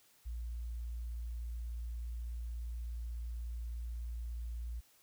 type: tone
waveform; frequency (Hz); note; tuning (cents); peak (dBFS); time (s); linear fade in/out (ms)
sine; 58.27; A#1; 0; -38; 0.25-4.81; 20
effects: white hiss -67 dBFS RMS until 5.02 s